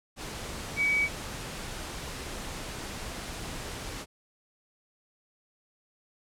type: tone in noise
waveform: sine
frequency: 2272 Hz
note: C#7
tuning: 42 cents sharp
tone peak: -23 dBFS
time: 0.76-1.09 s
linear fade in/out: 50 ms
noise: pink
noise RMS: -38 dBFS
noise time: 0.16-4.06 s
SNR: +12 dB
effects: low-pass 10000 Hz 12 dB/octave